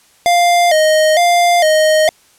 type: tone with vibrato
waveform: square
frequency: 659.3 Hz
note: E5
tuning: in tune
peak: -9 dBFS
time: 0.26-2.09 s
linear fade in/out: 0 ms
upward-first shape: square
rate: 1.1 Hz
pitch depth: 100 cents each way
effects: white hiss -50 dBFS RMS until 2.38 s + low-pass 11000 Hz 12 dB/octave